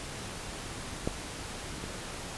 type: clicks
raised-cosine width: 2 ms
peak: -15 / -25 dBFS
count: 2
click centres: 1.075 / 1.84 s
effects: pink hiss -40 dBFS RMS until 2.37 s + resampled to 24000 Hz